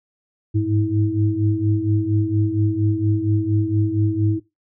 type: tone cluster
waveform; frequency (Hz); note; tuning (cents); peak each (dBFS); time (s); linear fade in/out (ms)
sine; 102.4 / 106.7 / 322.7; G#2 / G#2 / E4; -24 / +47 / -37; -21; 0.54-4.4; 20
effects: noise-tail reverb RT60 0.2 s tail -18 dB re dry